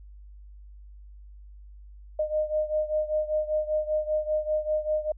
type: beating tone pair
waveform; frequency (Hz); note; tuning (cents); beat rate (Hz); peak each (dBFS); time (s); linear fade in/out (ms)
sine; 612 / 617.1; D#5 / D#5; -29 / -14; 5.1; -26 / -29; 2.19-5.12; 5
effects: added 50 Hz sine -44 dBFS peak until 5.17 s